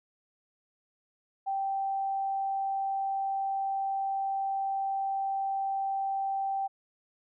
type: tone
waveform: sine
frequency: 781 Hz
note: G5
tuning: 7 cents flat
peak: -28 dBFS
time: 1.46-6.68 s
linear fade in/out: 20 ms
effects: none